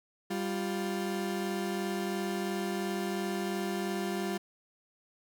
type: tone pair together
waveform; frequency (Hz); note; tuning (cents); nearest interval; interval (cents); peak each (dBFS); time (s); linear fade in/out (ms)
30% pulse; 196.5 / 350.1; G3 / F4; +4 / +4; minor seventh; 1000; -31 / -32; 0.3-4.38; 10
effects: none